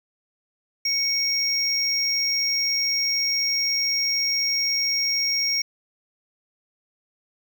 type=tone pair together; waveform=triangle; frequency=2217 / 5586 Hz; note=C#7 / F8; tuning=0 / -1 cents; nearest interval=octave + major third; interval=1599 cents; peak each=-27 / -20 dBFS; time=0.85-5.62 s; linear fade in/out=5 ms; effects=none